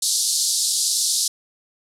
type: band-pass noise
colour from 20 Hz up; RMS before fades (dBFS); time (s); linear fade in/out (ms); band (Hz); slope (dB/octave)
pink; -21; 0.02-1.28; 5; 4000 to 11000; 48
effects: none